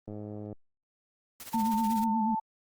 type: click train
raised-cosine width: 2 ms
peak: -28 dBFS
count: 48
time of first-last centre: 0.08-0.528 s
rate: 105 Hz
type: noise with tremolo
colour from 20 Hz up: white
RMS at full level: -42 dBFS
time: 1.4-2.04 s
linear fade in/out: 0 ms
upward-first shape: sine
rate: 16 Hz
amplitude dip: 75%
type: tone with pitch glide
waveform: sine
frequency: 899 to 881.5 Hz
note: A5 to A5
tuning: +37 to +3 cents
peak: -28 dBFS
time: 1.53-2.4 s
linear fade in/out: 10 ms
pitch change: -34 cents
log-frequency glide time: 2.11-2.19 s
type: tone with vibrato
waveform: sine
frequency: 220 Hz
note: A3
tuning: in tune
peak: -27 dBFS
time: 1.54-2.35 s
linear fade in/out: 5 ms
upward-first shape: sine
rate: 8.3 Hz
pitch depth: 81 cents each way
effects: Opus 32 kbps